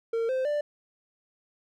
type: tone with pitch steps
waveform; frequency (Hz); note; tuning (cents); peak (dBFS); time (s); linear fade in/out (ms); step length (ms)
triangle; 457.4 / 519.4 / 589.8; A#4 / C5 / D5; -33 / -13 / +7; -23; 0.13-0.61; 5; 160
effects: none